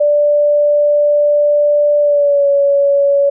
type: tone with pitch glide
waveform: sine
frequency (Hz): 587.3 to 563.4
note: D5 to C#5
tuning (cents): 0 to +28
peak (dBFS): -8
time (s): 0-3.3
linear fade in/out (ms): 10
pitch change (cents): -72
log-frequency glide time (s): 2-2.47
effects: none